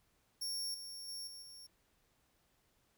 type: tone with level steps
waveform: sawtooth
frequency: 5500 Hz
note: F8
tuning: 27 cents flat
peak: -35 / -43 / -40 / -46 / -49 dBFS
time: 0.41-1.67 s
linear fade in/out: 10 ms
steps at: 0.74 / 1.08 / 1.27 / 1.42 s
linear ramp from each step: 5 ms
effects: pink hiss -75 dBFS RMS until 2.97 s